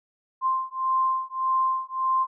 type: beating tone pair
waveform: sine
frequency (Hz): 1046.5 / 1048.2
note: C6 / C6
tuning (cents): 0 / +3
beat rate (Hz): 1.7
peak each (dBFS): -25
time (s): 0.41-2.27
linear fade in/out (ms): 50
effects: none